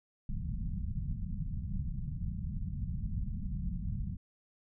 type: low-pass noise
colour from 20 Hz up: pink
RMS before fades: -36 dBFS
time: 0.29-4.17 s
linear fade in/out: 5 ms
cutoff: 200 Hz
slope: 48 dB/octave
effects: none